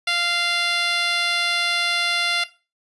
10% pulse tone with band-pass filter, 695 Hz, F5, 9 cents flat, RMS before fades -21 dBFS, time 0.07-2.44 s, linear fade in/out 5 ms, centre 3200 Hz, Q 0.64, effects noise-tail reverb RT60 0.3 s tail -17 dB re dry + resampled to 24000 Hz

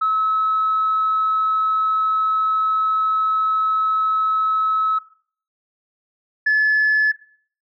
sine tone pair in turn, 1293 / 1722.8 Hz, E6 / A6, -34 / -37 cents, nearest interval perfect fourth, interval 497 cents, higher second, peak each -15 / -11 dBFS, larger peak second, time 0.01-4.99 / 6.46-7.12 s, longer first, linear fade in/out 10 ms, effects noise-tail reverb RT60 0.5 s tail -17 dB re dry + tanh soft clip ceiling -11 dBFS

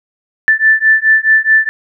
sine beating tone pair, 1760 / 1764.7 Hz, A6 / A6, 0 / +5 cents, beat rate 4.7 Hz, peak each -10 dBFS, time 0.48-1.69 s, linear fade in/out 0 ms, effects none

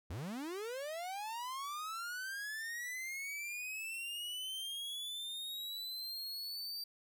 45% pulse linear sweep, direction up, 69.3 to 4675 Hz, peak -40 dBFS, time 0.1-6.84 s, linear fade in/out 5 ms, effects none

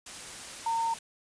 sine tone in noise, 914 Hz, A#5, 34 cents flat, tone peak -26 dBFS, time 0.66-0.94 s, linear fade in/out 5 ms, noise white, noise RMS -42 dBFS, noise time 0.06-0.99 s, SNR +13 dB, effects resampled to 22050 Hz

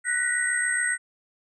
sine tone cluster, 1484 / 1883 / 1950 / 8390 Hz, F#6 / A#6 / B6 / C9, +5 / +17 / -23 / +4 cents, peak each -28 dBFS, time 0.04-0.98 s, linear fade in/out 50 ms, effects none

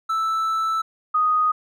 triangle / sine tone pair in turn, 1318.5 / 1244.5 Hz, E6 / D#6, 0 / 0 cents, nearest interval minor second, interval 100 cents, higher first, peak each -18 / -16 dBFS, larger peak second, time 0.09-0.82 / 1.14-1.52 s, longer first, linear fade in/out 10 ms, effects none

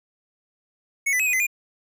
square tone with pitch steps, 2209 / 1997 / 2559 / 2477 / 2043 / 2421 Hz, C#7 / B6 / D#7 / D#7 / C7 / D#7, -7 / +19 / +48 / -8 / -42 / -48 cents, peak -20 dBFS, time 1.06-1.468 s, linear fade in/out 10 ms, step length 68 ms, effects none

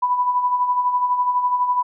sine tone with tremolo, 990 Hz, B5, 4 cents sharp, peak -14 dBFS, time 0.02-1.83 s, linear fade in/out 10 ms, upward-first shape sine, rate 12 Hz, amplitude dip 55%, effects none

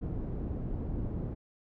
pink low-pass noise, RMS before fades -35 dBFS, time 0.01-1.35 s, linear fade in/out 20 ms, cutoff 320 Hz, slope 12 dB/octave, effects none

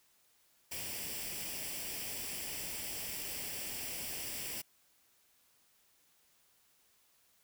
white noise with comb filter, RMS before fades -41 dBFS, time 0.71-4.62 s, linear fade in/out 10 ms, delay 0.38 ms, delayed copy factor +0.6, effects white hiss -70 dBFS RMS until 7.43 s

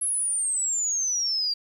sine exponential sweep, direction down, 11000 to 4709 Hz, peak -23 dBFS, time 0.01-1.54 s, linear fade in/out 10 ms, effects 9-bit

